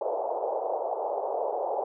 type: band-pass noise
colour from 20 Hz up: pink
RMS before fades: -30 dBFS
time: 0.01-1.84 s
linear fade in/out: 5 ms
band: 440 to 860 Hz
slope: 48 dB/octave
effects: none